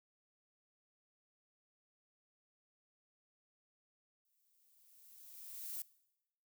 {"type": "noise with exponential growth", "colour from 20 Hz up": "violet", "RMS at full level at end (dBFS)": -42, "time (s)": [4.25, 5.82], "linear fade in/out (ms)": 2, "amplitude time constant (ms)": 340, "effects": ["noise-tail reverb RT60 0.9 s tail -21 dB re dry"]}